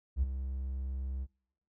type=tone with ADSR envelope; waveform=triangle; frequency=66 Hz; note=C2; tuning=16 cents sharp; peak=-20 dBFS; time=0.16-1.27 s; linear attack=65 ms; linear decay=17 ms; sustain=-12 dB; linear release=44 ms; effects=noise-tail reverb RT60 0.7 s tail -26 dB re dry + tanh soft clip ceiling -22 dBFS